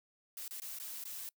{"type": "noise with dropouts", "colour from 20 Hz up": "blue", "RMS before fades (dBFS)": -44, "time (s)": [0.37, 1.29], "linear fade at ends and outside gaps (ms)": 1, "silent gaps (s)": [[0.479, 0.509], [0.6, 0.619], [0.787, 0.799], [1.038, 1.053]], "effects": ["noise-tail reverb RT60 0.1 s tail -25 dB re dry"]}